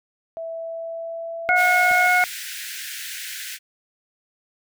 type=tone with pitch glide; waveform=sine; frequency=658 to 668.3 Hz; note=E5 to E5; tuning=-3 to +24 cents; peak=-28 dBFS; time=0.37-2.07 s; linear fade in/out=0 ms; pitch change=+27 cents; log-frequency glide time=0.5-1.61 s
type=harmonic tone; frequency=725 Hz; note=F#5; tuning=35 cents flat; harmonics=1 / 2 / 3; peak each=-19 / -19 / -19 dBFS; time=1.49-2.24 s; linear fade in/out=0 ms
type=high-pass noise; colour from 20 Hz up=pink; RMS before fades=-33 dBFS; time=1.55-3.59 s; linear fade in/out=50 ms; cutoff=1500 Hz; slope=96 dB/octave
type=clicks; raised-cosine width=2 ms; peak=-28 dBFS; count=2; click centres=1.91 / 1.918 s
effects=none